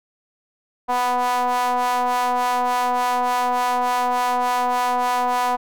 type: ring-modulated tone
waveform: square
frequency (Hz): 123.47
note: B2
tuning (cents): 0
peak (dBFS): -16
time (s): 0.88-5.57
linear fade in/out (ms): 20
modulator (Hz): 866
effects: none